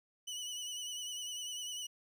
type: tone with vibrato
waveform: 25% pulse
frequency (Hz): 2960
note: F#7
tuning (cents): 0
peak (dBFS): -36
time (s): 0.27-1.87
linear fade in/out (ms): 10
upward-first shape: sine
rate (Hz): 10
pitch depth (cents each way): 43
effects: none